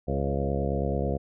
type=harmonic tone with a mistuned harmonic; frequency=69.3 Hz; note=C#2; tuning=in tune; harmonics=1 / 2 / 3 / 4 / 5 / 6 / 7 / 8 / 9 / 10; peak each=-30 / -31 / -33 / -38 / -37 / -35 / -34 / -35 / -40 / -37 dBFS; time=0.07-1.18 s; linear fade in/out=20 ms; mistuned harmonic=7; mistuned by=+23 cents; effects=none